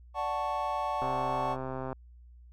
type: chord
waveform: triangle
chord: D major seventh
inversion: none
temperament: equal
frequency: 587.3 / 740 / 880 / 1108.7 Hz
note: D5 / F#5 / A5 / C#6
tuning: 0 / 0 / 0 / 0 cents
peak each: -35 / -33 / -32 / -33 dBFS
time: 0.14-1.57 s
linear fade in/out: 50 ms
type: click train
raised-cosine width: 1 ms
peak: -23 dBFS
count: 120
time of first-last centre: 1.02-1.928 s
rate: 131 Hz
effects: added 60 Hz sine -50 dBFS peak until 2.52 s